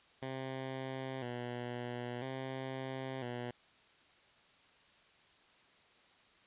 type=tone with vibrato; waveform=10% pulse; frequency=126.9 Hz; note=B2; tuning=47 cents sharp; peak=-31 dBFS; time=0.22-3.51 s; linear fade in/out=5 ms; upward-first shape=square; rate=0.5 Hz; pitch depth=70 cents each way; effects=white hiss -65 dBFS RMS until 6.46 s + resampled to 8000 Hz